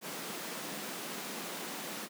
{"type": "high-pass noise", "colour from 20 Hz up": "pink", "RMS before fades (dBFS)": -41, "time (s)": [0.01, 2.09], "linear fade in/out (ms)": 50, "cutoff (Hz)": 170, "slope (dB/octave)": 48, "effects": []}